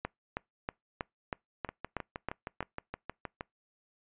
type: two click trains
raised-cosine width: 0.5 ms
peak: -22 / -18 dBFS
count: 12 / 9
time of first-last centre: 1.69-3.409 / 0.05-2.606 s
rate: 6.4 / 3.13 Hz
effects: noise-tail reverb RT60 0.2 s tail -26 dB re dry + resampled to 8000 Hz